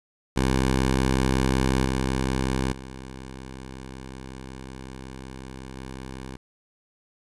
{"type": "tone with level steps", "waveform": "10% pulse", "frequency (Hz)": 65.41, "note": "C2", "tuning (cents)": 0, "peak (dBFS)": [-12, -15, -29, -27], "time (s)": [0.36, 6.37], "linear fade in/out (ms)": 10, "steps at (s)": [1.85, 2.72, 5.76], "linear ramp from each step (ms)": 5, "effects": ["resampled to 24000 Hz", "9-bit"]}